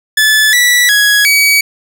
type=tone with pitch steps; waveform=sawtooth; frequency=1733 / 1955 / 1668 / 2270 Hz; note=A6 / B6 / G#6 / C#7; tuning=-27 / -18 / +7 / +41 cents; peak=-3 dBFS; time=0.17-1.61 s; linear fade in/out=5 ms; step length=360 ms; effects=none